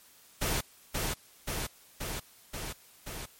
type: noise with echo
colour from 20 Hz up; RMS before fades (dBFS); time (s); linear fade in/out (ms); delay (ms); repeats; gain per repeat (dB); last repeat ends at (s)
pink; -30; 0.41-0.61; 10; 530; 5; -2; 3.26
effects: white hiss -58 dBFS RMS until 3.39 s + MP3 64 kbps